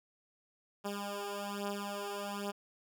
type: beating tone pair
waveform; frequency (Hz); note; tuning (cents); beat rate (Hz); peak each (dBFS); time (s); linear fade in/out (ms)
10% pulse; 201.5 / 202.7; G3 / G#3; +48 / -42; 1.2; -33 / -31; 0.84-2.52; 20
effects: none